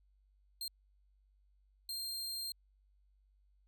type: tone bursts at uneven times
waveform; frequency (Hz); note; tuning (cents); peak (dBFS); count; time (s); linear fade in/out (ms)
sawtooth; 4189; C8; +1; -36; 2; 0.61-0.68 / 1.89-2.52; 2
effects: added 49 Hz sine -67 dBFS peak until 3.67 s